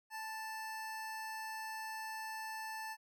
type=tone; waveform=25% pulse; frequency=880 Hz; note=A5; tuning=in tune; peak=-38 dBFS; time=0.1-2.97 s; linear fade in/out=50 ms; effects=none